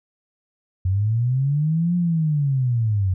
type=linear two-way sweep; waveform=sine; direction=up then down; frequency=90.1 to 177.9 to 90.1 Hz; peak=-17 dBFS; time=0.85-3.14 s; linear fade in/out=5 ms; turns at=1.96 s; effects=none